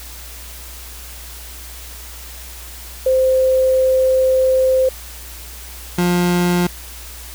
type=tone pair in turn; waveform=sine / 30% pulse; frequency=520 / 176.56 Hz; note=C5 / F3; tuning=-11 / +19 cents; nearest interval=octave + perfect fifth; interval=1870 cents; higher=first; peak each=-11 dBFS; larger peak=neither; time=3.06-4.89 / 5.98-6.67 s; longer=first; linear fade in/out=5 ms; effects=added 60 Hz sine -35 dBFS peak until 7.34 s + white hiss -36 dBFS RMS until 7.34 s